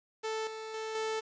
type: tone with level steps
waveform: sawtooth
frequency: 440 Hz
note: A4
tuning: in tune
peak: -29 / -36 / -32 / -28 dBFS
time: 0.23-1.21 s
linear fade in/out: 20 ms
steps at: 0.47 / 0.74 / 0.95 s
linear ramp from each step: 2 ms
effects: resampled to 16000 Hz + 9-bit